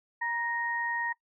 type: tone pair together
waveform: sine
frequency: 944.8 / 1864.7 Hz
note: A#5 / A#6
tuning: +23 / 0 cents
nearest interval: octave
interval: 1177 cents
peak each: -32 / -31 dBFS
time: 0.21-1.13 s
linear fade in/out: 10 ms
effects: noise-tail reverb RT60 0.1 s tail -21 dB re dry